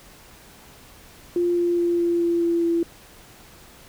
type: tone with pitch steps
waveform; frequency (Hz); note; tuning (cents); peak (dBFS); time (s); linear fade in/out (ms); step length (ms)
sine; 349.2 / 347.2 / 345.2 / 343.2 / 341.2 / 339.3 / 337.3; F4 / F4 / F4 / F4 / F4 / F4 / E4; 0 / -10 / -20 / -30 / -40 / -50 / +40; -18; 1.36-2.83; 2; 210
effects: pink hiss -48 dBFS RMS until 3.88 s